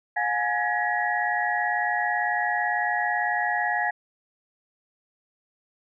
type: tone cluster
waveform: sine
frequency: 715 / 833 / 1681 / 1914 Hz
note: F5 / G#5 / G#6 / A#6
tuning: +41 / +5 / +20 / +45 cents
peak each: -28 dBFS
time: 0.16-3.91 s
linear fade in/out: 10 ms
effects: none